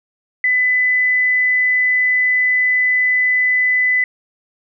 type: tone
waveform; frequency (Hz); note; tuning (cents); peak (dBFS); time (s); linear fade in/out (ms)
sine; 2003; B6; +24; -12; 0.44-4.04; 2
effects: none